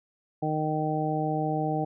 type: harmonic tone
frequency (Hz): 154.5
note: D#3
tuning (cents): -12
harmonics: 1 / 2 / 3 / 4 / 5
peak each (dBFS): -30 / -31 / -34 / -34 / -30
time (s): 0.42-1.85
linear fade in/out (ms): 10
effects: none